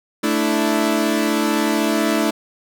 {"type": "chord", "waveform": "sawtooth", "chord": "A suspended fourth", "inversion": "none", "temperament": "equal", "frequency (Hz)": [220, 293.7, 329.6], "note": ["A3", "D4", "E4"], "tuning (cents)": [0, 0, 0], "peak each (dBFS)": -17, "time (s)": [0.23, 2.31], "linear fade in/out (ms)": 10, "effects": []}